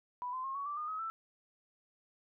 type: tone with pitch steps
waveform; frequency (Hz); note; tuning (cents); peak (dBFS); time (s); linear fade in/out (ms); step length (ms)
sine; 987.8 / 1030.3 / 1074.7 / 1121 / 1169.3 / 1219.6 / 1272.2 / 1327; B5 / C6 / C6 / C#6 / D6 / D#6 / D#6 / E6; 0 / -27 / +46 / +19 / -8 / -35 / +38 / +11; -36; 0.22-1.1; 0; 110
effects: none